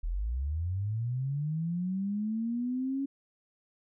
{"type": "linear sweep", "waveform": "sine", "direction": "up", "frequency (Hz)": [37, 277.9], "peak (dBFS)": -29, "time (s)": [0.03, 3.06], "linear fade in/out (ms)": 10, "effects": []}